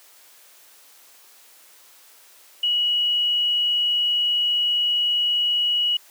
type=tone; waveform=sine; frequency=2925 Hz; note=F#7; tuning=21 cents flat; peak=-18 dBFS; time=2.63-5.97 s; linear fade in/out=5 ms; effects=white hiss -51 dBFS RMS until 6.1 s + high-pass 400 Hz 12 dB/octave